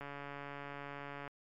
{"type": "click train", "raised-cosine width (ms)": 0.5, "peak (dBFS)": -30, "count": 181, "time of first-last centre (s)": [0.01, 1.278], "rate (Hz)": 142, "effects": ["MP3 96 kbps"]}